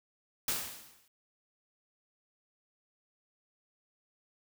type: noise with exponential decay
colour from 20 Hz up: white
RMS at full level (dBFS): -30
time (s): 0.48-1.08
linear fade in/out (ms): 2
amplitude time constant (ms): 130
effects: none